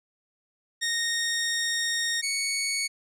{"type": "tone pair in turn", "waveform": "15% pulse", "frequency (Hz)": [1855, 2225], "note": ["A#6", "C#7"], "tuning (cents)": [-9, 6], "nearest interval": "minor third", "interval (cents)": 315, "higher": "second", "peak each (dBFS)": [-19, -19], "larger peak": "neither", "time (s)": [[0.81, 2.22], [2.22, 2.88]], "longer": "first", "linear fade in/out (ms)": 20, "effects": ["low-pass 12000 Hz 12 dB/octave"]}